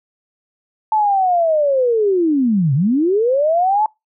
sine linear two-way sweep, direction down then up, 880 to 127.2 to 880 Hz, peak -12 dBFS, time 0.92-3.86 s, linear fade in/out 2 ms, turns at 2.74 s, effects noise-tail reverb RT60 0.2 s tail -25 dB re dry

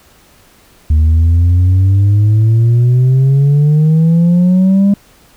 sine exponential sweep, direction up, 75.9 to 202.3 Hz, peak -3 dBFS, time 0.9-4.94 s, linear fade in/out 5 ms, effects tanh soft clip ceiling -5 dBFS + pink hiss -46 dBFS RMS until 5.36 s

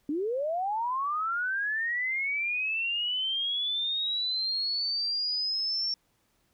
sine linear sweep, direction up, 277.2 to 5480 Hz, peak -27 dBFS, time 0.09-5.94 s, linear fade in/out 2 ms, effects pink hiss -71 dBFS RMS until 6.53 s

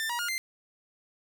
sawtooth tone with pitch steps, 1785 / 956 / 1424 / 2085 Hz, A6 / A#5 / F6 / C7, +24 / +43 / +33 / -7 cents, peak -26 dBFS, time 0-0.38 s, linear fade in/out 0 ms, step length 95 ms, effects none

